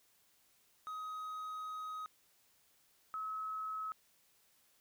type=tone pair in turn; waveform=triangle / sine; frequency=1261 / 1286 Hz; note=D#6 / E6; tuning=+23 / -43 cents; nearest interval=unison; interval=34 cents; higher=second; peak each=-39 / -38 dBFS; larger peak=second; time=0.87-2.06 / 3.14-3.92 s; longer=first; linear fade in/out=0 ms; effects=white hiss -71 dBFS RMS until 4.8 s